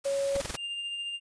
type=noise; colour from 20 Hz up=white; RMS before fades=-40 dBFS; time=0.04-0.57 s; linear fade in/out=10 ms
type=tone; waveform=sine; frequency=554.4 Hz; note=C#5; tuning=in tune; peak=-26 dBFS; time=0.05-0.41 s; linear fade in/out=10 ms
type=noise bursts; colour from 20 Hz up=pink; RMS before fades=-33 dBFS; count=5; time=0.35-0.559 s; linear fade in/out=5 ms; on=21 ms; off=26 ms
type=tone with tremolo; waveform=triangle; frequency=2800 Hz; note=F7; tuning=4 cents sharp; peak=-30 dBFS; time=0.56-1.2 s; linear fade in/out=50 ms; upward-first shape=sine; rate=14 Hz; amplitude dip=30%
effects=resampled to 22050 Hz